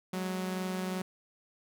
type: tone pair together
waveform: sawtooth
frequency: 185.04 / 207.7 Hz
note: F#3 / G#3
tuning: 0 / 0 cents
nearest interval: major second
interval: 200 cents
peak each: -29 / -38 dBFS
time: 0.13-1.02 s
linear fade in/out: 5 ms
effects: none